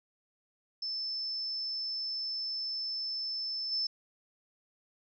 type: tone with level steps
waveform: sine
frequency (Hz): 5274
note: E8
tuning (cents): 0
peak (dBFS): -33 / -29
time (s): 0.82-3.87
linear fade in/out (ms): 5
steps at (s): 3.71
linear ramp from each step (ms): 20
effects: none